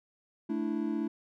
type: chord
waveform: triangle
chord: A suspended fourth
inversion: none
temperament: equal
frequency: 220 / 293.7 / 329.6 Hz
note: A3 / D4 / E4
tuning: 0 / 0 / 0 cents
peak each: -32 dBFS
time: 0.49-1.08 s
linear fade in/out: 10 ms
effects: none